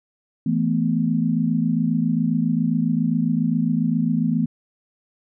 sine chord, E suspended fourth, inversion none, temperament just, 164.81 / 219.8 / 247.2 Hz, E3 / A3 / B3, 0 / -2 / +2 cents, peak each -22 dBFS, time 0.46-4.46 s, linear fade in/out 5 ms, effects none

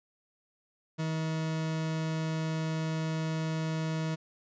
40% pulse tone, 159.3 Hz, D#3, 41 cents sharp, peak -29 dBFS, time 0.98-4.16 s, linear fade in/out 20 ms, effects resampled to 16000 Hz

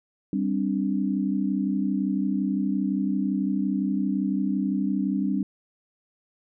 sine chord, G suspended fourth, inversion none, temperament equal, 196 / 261.6 / 293.7 Hz, G3 / C4 / D4, 0 / 0 / 0 cents, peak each -25 / -28 / -28 dBFS, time 0.33-5.43 s, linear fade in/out 2 ms, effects none

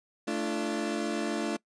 30% pulse chord, D minor, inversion second, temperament equal with one note detuned, 220 / 293.7 / 341.4 Hz, A3 / D4 / F4, 0 / 0 / -39 cents, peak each -31 dBFS, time 0.27-1.57 s, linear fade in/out 10 ms, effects noise-tail reverb RT60 0.1 s tail -22 dB re dry + resampled to 22050 Hz

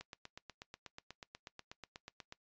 click train, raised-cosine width 0.2 ms, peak -30 dBFS, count 20, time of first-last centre 0.01-2.324 s, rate 8.21 Hz, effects noise-tail reverb RT60 0.1 s tail -20 dB re dry + resampled to 16000 Hz

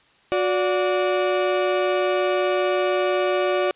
35% pulse tone pair together, 364.5 / 580.3 Hz, F#4 / D5, -26 / -21 cents, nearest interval minor sixth, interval 805 cents, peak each -20 dBFS, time 0.32-3.71 s, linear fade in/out 0 ms, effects white hiss -57 dBFS RMS until 3.75 s + resampled to 8000 Hz

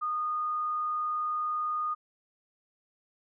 sine tone, 1229 Hz, D#6, 22 cents flat, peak -28 dBFS, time 0.01-1.95 s, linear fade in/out 20 ms, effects none

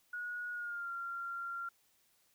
sine tone with pitch glide, 1453 to 1381.8 Hz, F#6 to F6, -32 to -19 cents, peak -38 dBFS, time 0.13-1.69 s, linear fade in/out 5 ms, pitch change -87 cents, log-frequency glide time 0.52-0.9 s, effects white hiss -72 dBFS RMS until 2.34 s

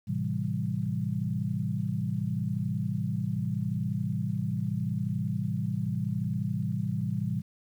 sine chord, A minor seventh, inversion none, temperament equal, 110 / 130.81 / 164.81 / 196 Hz, A2 / C3 / E3 / G3, 0 / 0 / 0 / 0 cents, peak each -33 dBFS, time 0.07-7.42 s, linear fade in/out 20 ms, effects 10-bit

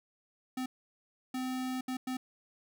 square tone bursts at uneven times, 256.8 Hz, C4, 32 cents flat, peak -34 dBFS, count 4, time 0.57-0.66 / 1.34-1.81 / 1.88-1.97 / 2.07-2.17 s, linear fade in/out 5 ms, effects none

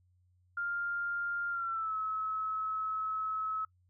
sine tone with pitch glide, 1400 to 1291.2 Hz, F6 to E6, +4 to -36 cents, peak -32 dBFS, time 0.57-3.65 s, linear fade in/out 5 ms, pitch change -140 cents, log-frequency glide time 1.5-1.95 s, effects noise-tail reverb RT60 0.1 s tail -24 dB re dry + added 90 Hz sine -66 dBFS peak until 3.89 s

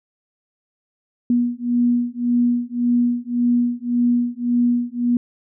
sine beating tone pair, 240.6 / 242.4 Hz, B3 / B3, -45 / -32 cents, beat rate 1.8 Hz, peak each -19 dBFS, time 1.3-5.17 s, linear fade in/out 2 ms, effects none

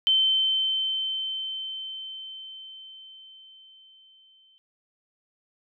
sine tone with exponential decay, 3088 Hz, G7, 27 cents flat, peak -17 dBFS, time 0.07-4.58 s, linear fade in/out 0 ms, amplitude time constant 980 ms, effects none

